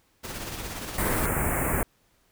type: noise with tremolo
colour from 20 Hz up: pink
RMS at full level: -34 dBFS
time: 0.23-1.27 s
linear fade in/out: 20 ms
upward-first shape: sine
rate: 17 Hz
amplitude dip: 40%
type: band-stop noise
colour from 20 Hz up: pink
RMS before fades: -26 dBFS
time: 0.98-1.83 s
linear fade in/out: 2 ms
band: 2300 to 8000 Hz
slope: 48 dB/octave
effects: pink hiss -66 dBFS RMS until 2.31 s

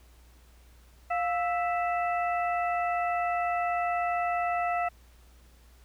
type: harmonic tone with a mistuned harmonic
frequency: 659.3 Hz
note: E5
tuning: in tune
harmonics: 1 / 2 / 3 / 4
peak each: -27 / -33 / -37 / -39 dBFS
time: 1.1-4.89 s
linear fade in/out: 10 ms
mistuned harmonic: 1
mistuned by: +110 cents
effects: added 60 Hz sine -54 dBFS peak until 5.84 s + pink hiss -62 dBFS RMS until 5.84 s

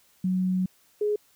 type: tone pair in turn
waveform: sine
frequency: 185 / 418 Hz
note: F#3 / G#4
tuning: 0 / +11 cents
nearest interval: octave + major second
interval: 1411 cents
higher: second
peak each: -22 dBFS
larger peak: neither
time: 0.24-0.66 / 1.01-1.16 s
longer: first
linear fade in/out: 5 ms
effects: white hiss -62 dBFS RMS until 1.35 s

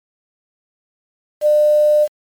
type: tone with quantisation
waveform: sine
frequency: 600 Hz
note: D5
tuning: 37 cents sharp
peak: -9 dBFS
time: 1.41-2.08 s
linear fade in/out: 50 ms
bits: 6
effects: MP3 96 kbps

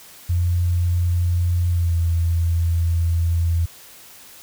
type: tone with pitch glide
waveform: sine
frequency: 87.5 to 84.13 Hz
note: F2 to E2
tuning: +4 to +36 cents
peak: -16 dBFS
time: 0.29-3.66 s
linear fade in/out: 10 ms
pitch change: -68 cents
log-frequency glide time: 1.68-1.95 s
effects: white hiss -44 dBFS RMS until 4.42 s

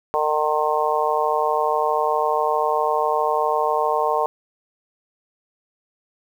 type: harmonic tone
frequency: 152.3 Hz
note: D#3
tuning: 37 cents flat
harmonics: 3 / 4 / 5 / 6 / 7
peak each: -24 / -24 / -24 / -24 / -24 dBFS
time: 0.14-4.26 s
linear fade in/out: 0 ms
effects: 8-bit

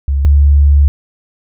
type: tone pair in turn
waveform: sine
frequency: 69.3 / 71.58 Hz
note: C#2 / D2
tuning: 0 / -44 cents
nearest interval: minor second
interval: 56 cents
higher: second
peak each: -10 / -4 dBFS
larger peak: second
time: 0.08-0.25 / 0.25-0.88 s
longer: second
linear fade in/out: 0 ms
effects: none

